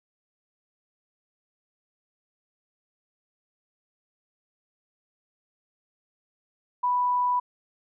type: tone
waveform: sine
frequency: 987 Hz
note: B5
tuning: 1 cent flat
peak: -21 dBFS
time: 6.83-7.4 s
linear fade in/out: 10 ms
effects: none